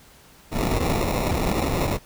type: noise with sample-and-hold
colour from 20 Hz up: pink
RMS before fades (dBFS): -23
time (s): 0.51-1.99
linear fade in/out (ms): 50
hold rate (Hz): 1575
effects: pink hiss -51 dBFS RMS until 2.05 s